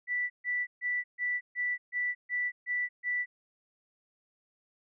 sine tone bursts, 1969 Hz, B6, 6 cents flat, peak -28 dBFS, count 9, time 0.07-3.26 s, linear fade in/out 50 ms, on 230 ms, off 140 ms, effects none

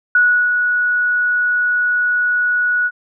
sine tone with ADSR envelope, 1465 Hz, F#6, 18 cents flat, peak -8 dBFS, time 0.15-2.91 s, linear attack 3 ms, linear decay 340 ms, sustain -5 dB, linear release 50 ms, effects none

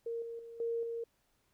sine tone with level steps, 463.4 Hz, A#4, 10 cents flat, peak -35 / -40 / -46 / -32 / -36 dBFS, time 0.06-1.04 s, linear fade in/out 5 ms, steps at 0.22 / 0.39 / 0.6 / 0.83 s, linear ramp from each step 2 ms, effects pink hiss -75 dBFS RMS until 1.53 s

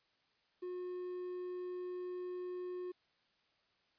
triangle tone with quantisation, 361.1 Hz, F#4, 42 cents flat, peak -38 dBFS, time 0.62-2.92 s, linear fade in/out 10 ms, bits 11, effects white hiss -75 dBFS RMS until 3.98 s + resampled to 11025 Hz

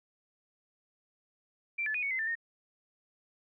sine tone with pitch steps, 2352 / 1731 / 2472 / 2223 / 2058 / 1781 / 1842 Hz, D7 / A6 / D#7 / C#7 / C7 / A6 / A#6, +2 / -29 / -12 / +4 / -29 / +21 / -21 cents, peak -30 dBFS, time 1.78-2.354 s, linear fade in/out 10 ms, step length 82 ms, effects none

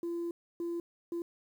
sine tone bursts at uneven times, 341.3 Hz, F4, 40 cents flat, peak -31 dBFS, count 3, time 0.03-0.31 / 0.6-0.8 / 1.12-1.22 s, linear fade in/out 2 ms, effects tanh soft clip ceiling -31 dBFS + 10-bit

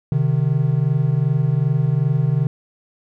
triangle tone pair together, 130.81 / 153.41 Hz, C3 / D#3, 0 / -24 cents, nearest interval minor third, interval 276 cents, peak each -16 dBFS, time 0.12-2.47 s, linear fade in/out 2 ms, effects none

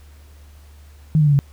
sine tone with pitch steps, 155.56 / 150.09 / 144.81 / 139.71 Hz, D#3 / D3 / D3 / C#3, 0 / +38 / -24 / +14 cents, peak -11 dBFS, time 1.15-1.39 s, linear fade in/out 0 ms, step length 60 ms, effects added 73 Hz sine -42 dBFS peak until 1.52 s + pink hiss -54 dBFS RMS until 1.52 s

